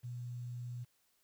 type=tone with quantisation; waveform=sine; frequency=121.8 Hz; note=B2; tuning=24 cents flat; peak=-40 dBFS; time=0.03-0.85 s; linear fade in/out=20 ms; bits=11; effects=white hiss -75 dBFS RMS until 1.23 s